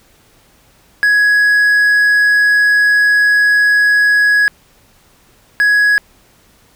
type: tone bursts at uneven times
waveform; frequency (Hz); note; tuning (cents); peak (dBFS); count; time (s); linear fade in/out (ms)
triangle; 1671; G#6; +10; -6; 2; 1.03-4.48 / 5.6-5.98; 0
effects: pink hiss -50 dBFS RMS until 6.75 s